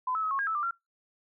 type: tone with pitch steps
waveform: sine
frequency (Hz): 1014 / 1302 / 1276 / 1096 / 1625 / 1311 / 1188 / 1372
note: B5 / E6 / D#6 / C#6 / G#6 / E6 / D6 / F6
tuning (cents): +45 / -22 / +43 / -20 / -38 / -10 / +20 / -31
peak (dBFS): -27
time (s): 0.07-0.71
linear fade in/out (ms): 5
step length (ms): 80
effects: noise-tail reverb RT60 0.2 s tail -24 dB re dry